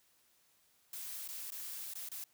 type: noise with dropouts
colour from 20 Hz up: blue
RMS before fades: -44 dBFS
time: 0.93-2.24 s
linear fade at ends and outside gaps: 2 ms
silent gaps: 1.277-1.287 / 1.505-1.52 / 1.937-1.953 / 2.089-2.116 s
effects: white hiss -71 dBFS RMS until 2.33 s